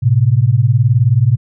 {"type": "beating tone pair", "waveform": "sine", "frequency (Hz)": [110, 129], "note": ["A2", "C3"], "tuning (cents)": [0, -24], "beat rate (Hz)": 19, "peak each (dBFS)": -11, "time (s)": [0.02, 1.37], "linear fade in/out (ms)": 20, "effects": []}